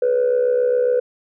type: tone with amplitude modulation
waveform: sine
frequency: 493.9 Hz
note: B4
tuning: in tune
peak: -10 dBFS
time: 0.02-1 s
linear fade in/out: 5 ms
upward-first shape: sine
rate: 67.3 Hz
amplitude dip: 70%
effects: tanh soft clip ceiling -10 dBFS